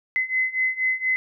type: beating tone pair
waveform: sine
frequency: 2037 / 2041.2 Hz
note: C7 / C7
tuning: -47 / -43 cents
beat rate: 4.2 Hz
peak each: -25 / -23 dBFS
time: 0.16-1.16 s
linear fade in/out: 0 ms
effects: none